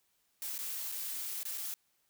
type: noise with dropouts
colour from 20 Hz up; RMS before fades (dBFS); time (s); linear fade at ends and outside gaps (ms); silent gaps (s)
blue; -39; 0.42-1.74; 0; 0.579-0.589 / 0.917-0.922 / 1.431-1.453 / 1.576-1.58
effects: white hiss -75 dBFS RMS until 2.09 s